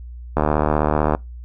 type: click train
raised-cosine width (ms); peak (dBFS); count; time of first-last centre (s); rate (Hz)
1; -3; 60; 0.37-1.149; 75.7
effects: noise-tail reverb RT60 0.2 s tail -24 dB re dry + added 60 Hz sine -32 dBFS peak until 1.44 s